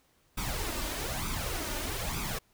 pink noise with flanger, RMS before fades -34 dBFS, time 0.37-2.39 s, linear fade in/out 10 ms, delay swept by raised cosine 0.82 to 3.42 ms, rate 1.1 Hz, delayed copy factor +0.65, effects pink hiss -68 dBFS RMS until 2.53 s

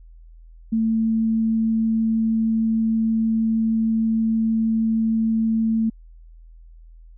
sine tone, 223.4 Hz, A3, 27 cents sharp, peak -17 dBFS, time 0.72-5.9 s, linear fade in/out 10 ms, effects added 41 Hz sine -42 dBFS peak until 7.17 s

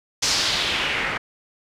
white noise with low-pass filter sweep, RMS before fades -23 dBFS, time 0.22-1.18 s, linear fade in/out 10 ms, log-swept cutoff 5900 to 1800 Hz, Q 2.2, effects none

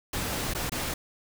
pink noise with dropouts, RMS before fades -31 dBFS, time 0.13-0.94 s, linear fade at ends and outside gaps 5 ms, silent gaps 0.537-0.548 / 0.696-0.719 s, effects none

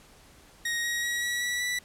sawtooth tone with pitch steps, 1876 / 1893.4 / 1911 / 1928.7 / 1946.6 / 1964.7 Hz, A#6 / A#6 / A#6 / B6 / B6 / B6, +11 / +26 / +43 / -42 / -26 / -10 cents, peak -24 dBFS, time 0.65-1.79 s, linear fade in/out 5 ms, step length 190 ms, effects pink hiss -55 dBFS RMS until 1.84 s + low-pass 12000 Hz 12 dB/octave

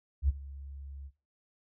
sine tone with ADSR envelope, 69.3 Hz, C#2, in tune, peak -21 dBFS, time 0.22-1.11 s, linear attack 68 ms, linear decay 23 ms, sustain -21 dB, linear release 51 ms, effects noise-tail reverb RT60 0.4 s tail -18 dB re dry

